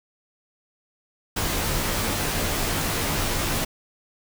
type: noise with comb filter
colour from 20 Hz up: pink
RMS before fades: -25 dBFS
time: 1.36-3.65 s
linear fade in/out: 10 ms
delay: 16 ms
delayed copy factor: -0.65
effects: none